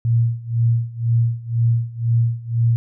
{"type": "tone with tremolo", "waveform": "sine", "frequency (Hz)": 116.54, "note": "A#2", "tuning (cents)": 0, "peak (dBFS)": -12, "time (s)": [0.05, 2.76], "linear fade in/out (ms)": 0, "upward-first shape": "sine", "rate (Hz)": 2, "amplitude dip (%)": 90, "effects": []}